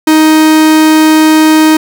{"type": "tone", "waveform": "45% pulse", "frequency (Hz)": 312.7, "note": "D#4", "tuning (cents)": 9, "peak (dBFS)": -3, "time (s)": [0.07, 1.77], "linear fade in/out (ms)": 5, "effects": []}